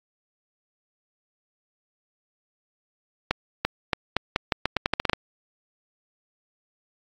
accelerating click train, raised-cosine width 0.3 ms, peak -5 dBFS, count 14, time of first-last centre 3.31-5.133 s, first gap 340 ms, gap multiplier 0.83, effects AAC 64 kbps

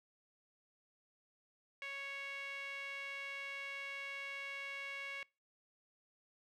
sawtooth tone with band-pass filter, 554.4 Hz, C#5, in tune, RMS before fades -45 dBFS, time 1.82-5.23 s, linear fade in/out 0 ms, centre 2300 Hz, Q 3.9, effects noise-tail reverb RT60 0.3 s tail -25 dB re dry

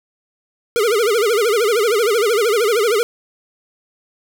square tone with vibrato, 440 Hz, A4, in tune, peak -14 dBFS, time 0.76-3.03 s, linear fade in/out 0 ms, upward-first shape sine, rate 13 Hz, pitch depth 170 cents each way, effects none

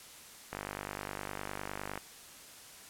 click train, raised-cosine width 0.5 ms, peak -22 dBFS, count 73, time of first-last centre 0.53-1.976 s, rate 49.8 Hz, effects white hiss -52 dBFS RMS until 2.89 s + low-pass 12000 Hz 12 dB/octave

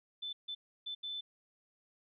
sine tone bursts at uneven times, 3520 Hz, A7, in tune, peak -38 dBFS, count 4, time 0.22-0.33 / 0.48-0.55 / 0.86-0.95 / 1.03-1.21 s, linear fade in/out 10 ms, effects none

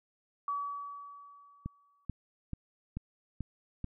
sine tone with exponential decay, 1141 Hz, C#6, 50 cents sharp, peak -30 dBFS, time 0.48-2.05 s, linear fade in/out 2 ms, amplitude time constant 340 ms
click train, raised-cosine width 5 ms, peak -24 dBFS, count 6, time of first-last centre 1.66-3.843 s, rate 2.29 Hz
effects none

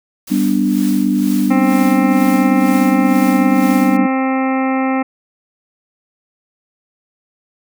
white noise with tremolo, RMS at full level -30 dBFS, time 0.27-3.97 s, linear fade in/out 5 ms, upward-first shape sine, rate 2.1 Hz, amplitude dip 65%
sine chord, G major, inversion none, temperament equal, 196 / 246.9 / 293.7 Hz, G3 / B3 / D4, 0 / 0 / 0 cents, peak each -16 dBFS, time 0.3-4.07 s, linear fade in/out 20 ms
harmonic tone, 263.8 Hz, C4, 14 cents sharp, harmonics 1 / 2 / 3 / 4 / 5 / 7 / 8 / 9 / 10, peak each -15 / -23 / -21 / -28 / -26 / -30 / -29 / -33 / -37 dBFS, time 1.5-5.03 s, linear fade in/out 10 ms
effects none

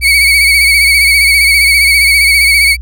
35% pulse tone with vibrato, 2239 Hz, C#7, 17 cents sharp, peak -3 dBFS, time 0.01-2.77 s, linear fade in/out 50 ms, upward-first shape sine, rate 15 Hz, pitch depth 49 cents each way, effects added 60 Hz sine -20 dBFS peak until 2.81 s

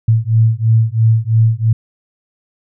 sine beating tone pair, 110.9 / 113.9 Hz, A2 / A#2, +14 / -40 cents, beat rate 3 Hz, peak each -12 dBFS, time 0.08-1.73 s, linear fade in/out 5 ms, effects none

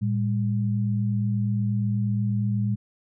sine tone pair together, 113.03 / 201.4 Hz, A2 / G3, +47 / +47 cents, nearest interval minor seventh, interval 1000 cents, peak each -23 / -26 dBFS, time 0.01-2.76 s, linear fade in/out 20 ms, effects none

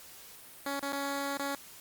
10% pulse tone with dropouts, 279.5 Hz, C#4, 14 cents sharp, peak -24 dBFS, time 0.66-1.55 s, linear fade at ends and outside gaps 2 ms, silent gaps 0.796-0.827 / 0.924-0.93 / 1.373-1.394 s, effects white hiss -51 dBFS RMS until 1.8 s + Opus 48 kbps

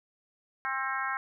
harmonic tone with a mistuned harmonic, 266 Hz, C4, 29 cents sharp, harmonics 3 / 4 / 5 / 6 / 7 / 8, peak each -38 / -35 / -35 / -35 / -38 / -41 dBFS, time 0.65-1.17 s, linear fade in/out 0 ms, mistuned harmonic 8, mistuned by +42 cents, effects none

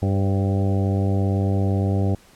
harmonic tone with a mistuned harmonic, 97.8 Hz, G2, 4 cents flat, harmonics 1 / 2 / 3 / 4 / 5 / 6 / 7 / 8, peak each -19 / -25 / -29 / -31 / -33 / -35 / -36 / -37 dBFS, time 0.02-2.15 s, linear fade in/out 5 ms, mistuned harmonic 5, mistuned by +33 cents, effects pink hiss -52 dBFS RMS until 2.35 s + low-pass 12000 Hz 12 dB/octave

